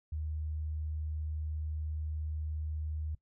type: tone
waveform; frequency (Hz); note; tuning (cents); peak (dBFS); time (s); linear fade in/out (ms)
sine; 77.1; D#2; -15; -34; 0.12-3.15; 5
effects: noise-tail reverb RT60 0.1 s tail -19 dB re dry